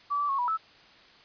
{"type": "tone with pitch steps", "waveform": "sine", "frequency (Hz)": [1152, 1160, 1096, 976, 1309], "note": ["D6", "D6", "C#6", "B5", "E6"], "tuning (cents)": [-34, -22, -20, -21, -13], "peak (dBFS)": -25, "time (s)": [0.1, 0.575], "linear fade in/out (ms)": 20, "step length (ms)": 95, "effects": ["white hiss -55 dBFS RMS until 1.24 s", "resampled to 11025 Hz"]}